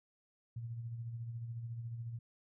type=tone with tremolo; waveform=sine; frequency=116.54 Hz; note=A#2; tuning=in tune; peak=-38 dBFS; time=0.56-2.19 s; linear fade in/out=5 ms; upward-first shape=sine; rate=14 Hz; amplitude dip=45%; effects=none